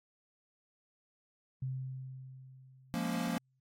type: tone with exponential decay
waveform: sine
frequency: 130.81 Hz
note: C3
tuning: in tune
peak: -33 dBFS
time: 1.62-3.6 s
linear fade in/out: 5 ms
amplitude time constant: 430 ms
type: chord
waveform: square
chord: Bb minor seventh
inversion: second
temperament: equal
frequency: 174.61 / 207.7 / 233.1 / 277.2 Hz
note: F3 / Ab3 / Bb3 / Db4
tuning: 0 / 0 / 0 / 0 cents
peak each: -38 / -42 / -37 / -42 dBFS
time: 2.94-3.38 s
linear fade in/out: 0 ms
effects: AAC 48 kbps